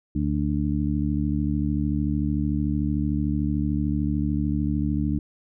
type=harmonic tone; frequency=73.42 Hz; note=D2; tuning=in tune; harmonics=1 / 2 / 3 / 4; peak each=-27 / -27 / -27 / -27 dBFS; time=0.15-5.19 s; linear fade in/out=5 ms; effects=none